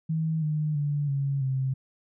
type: tone with pitch steps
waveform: sine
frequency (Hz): 159.8 / 152.5 / 145.53 / 138.87 / 132.53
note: D#3 / D#3 / D3 / C#3 / C3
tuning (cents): +47 / -34 / -15 / +3 / +23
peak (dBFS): -24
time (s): 0.09-1.74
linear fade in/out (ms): 10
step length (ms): 330
effects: none